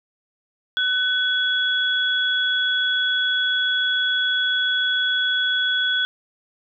sine tone pair together, 1500 / 3367 Hz, F#6 / G#7, +23 / +23 cents, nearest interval octave + major second, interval 1400 cents, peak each -21 dBFS, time 0.77-6.05 s, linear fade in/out 0 ms, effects none

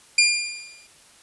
20% pulse tone with exponential decay, 2403 Hz, D7, 39 cents sharp, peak -7 dBFS, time 0.18-0.87 s, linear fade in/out 5 ms, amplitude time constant 150 ms, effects white hiss -52 dBFS RMS until 1.22 s + resampled to 24000 Hz

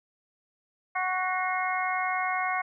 harmonic tone with a mistuned harmonic, 370 Hz, F#4, in tune, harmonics 2 / 3 / 4 / 5 / 6, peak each -30 / -31 / -35 / -36 / -32 dBFS, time 0.95-2.62 s, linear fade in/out 10 ms, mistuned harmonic 6, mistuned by -49 cents, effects none

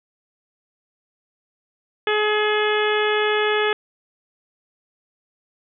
harmonic tone, 423.5 Hz, G#4, 34 cents sharp, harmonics 1 / 2 / 3 / 4 / 5 / 6 / 7 / 8, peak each -20 / -27 / -27 / -25 / -29 / -30 / -31 / -30 dBFS, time 2.07-3.73 s, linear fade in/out 2 ms, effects none

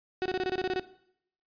35% pulse tone bursts, 371 Hz, F#4, 5 cents sharp, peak -25 dBFS, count 10, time 0.22-0.796 s, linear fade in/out 0 ms, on 36 ms, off 24 ms, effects noise-tail reverb RT60 0.7 s tail -17 dB re dry + resampled to 11025 Hz

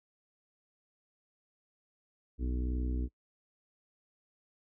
harmonic tone, 62 Hz, B1, 7 cents sharp, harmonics 1 / 2 / 3 / 4 / 5 / 6 / 7, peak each -31 / -46 / -50 / -41 / -43 / -51 / -51 dBFS, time 2.38-3.09 s, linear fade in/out 50 ms, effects noise-tail reverb RT60 0.1 s tail -24 dB re dry

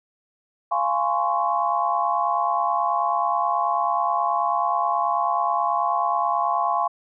sine chord, Db major seventh, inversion first, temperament just, 693 / 831.5 / 1039.4 / 1108.7 Hz, F5 / Ab5 / C6 / Db6, -14 / +2 / -12 / 0 cents, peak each -25 dBFS, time 0.71-6.88 s, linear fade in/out 10 ms, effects none

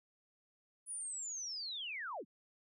sine linear sweep, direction down, 9956 to 142.8 Hz, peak -40 dBFS, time 0.86-2.25 s, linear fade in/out 50 ms, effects none

